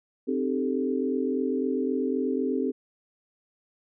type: chord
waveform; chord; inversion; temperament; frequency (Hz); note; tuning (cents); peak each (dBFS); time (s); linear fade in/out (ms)
sine; A half-diminished seventh; first; equal with one note detuned; 261.6 / 305.3 / 392 / 440; C4 / Eb4 / G4 / A4; 0 / -33 / 0 / 0; -27 / -33 / -30 / -31; 0.27-2.72; 20
effects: none